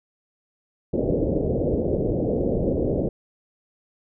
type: low-pass noise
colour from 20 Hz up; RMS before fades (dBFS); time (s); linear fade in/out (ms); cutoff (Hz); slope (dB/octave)
white; -23; 0.93-3.09; 5; 560; 48
effects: none